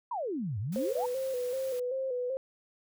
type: exponential two-way sweep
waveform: sine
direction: down then up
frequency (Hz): 1033 to 93.9 to 949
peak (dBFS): -31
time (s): 0.11-1.06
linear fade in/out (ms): 5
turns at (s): 0.59
type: noise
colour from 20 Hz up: white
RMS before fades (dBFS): -49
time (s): 0.72-1.8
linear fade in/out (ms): 5
type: tone with vibrato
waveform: sine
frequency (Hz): 512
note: C5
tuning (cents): -38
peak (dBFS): -30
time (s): 0.76-2.37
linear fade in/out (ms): 0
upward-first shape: square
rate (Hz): 2.6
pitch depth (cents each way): 58
effects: none